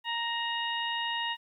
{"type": "harmonic tone with a mistuned harmonic", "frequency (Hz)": 932.3, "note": "A#5", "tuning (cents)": 0, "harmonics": [1, 2, 3, 4], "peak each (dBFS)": [-34, -35, -34, -39], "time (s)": [0.04, 1.37], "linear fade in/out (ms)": 50, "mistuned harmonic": 3, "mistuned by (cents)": 33, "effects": ["11-bit"]}